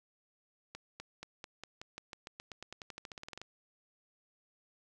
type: accelerating click train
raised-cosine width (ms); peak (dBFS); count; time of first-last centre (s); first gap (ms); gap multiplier
0.2; -27; 24; 0.75-3.416; 250; 0.92
effects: none